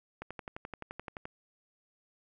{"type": "click train", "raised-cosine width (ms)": 0.5, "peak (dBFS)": -25, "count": 13, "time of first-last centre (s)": [0.22, 1.254], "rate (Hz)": 11.6, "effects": []}